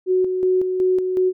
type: tone with tremolo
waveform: sine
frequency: 370 Hz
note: F#4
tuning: in tune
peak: -14 dBFS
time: 0.06-1.33 s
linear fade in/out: 50 ms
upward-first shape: square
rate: 2.7 Hz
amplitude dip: 45%
effects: none